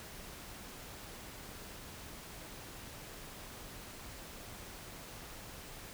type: silence
effects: pink hiss -49 dBFS RMS until 5.93 s